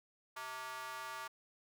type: tone with high-pass filter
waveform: square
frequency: 129.2 Hz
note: C3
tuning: 21 cents flat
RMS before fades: -45 dBFS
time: 0.36-1.28 s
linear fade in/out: 10 ms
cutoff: 1100 Hz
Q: 2.5
effects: none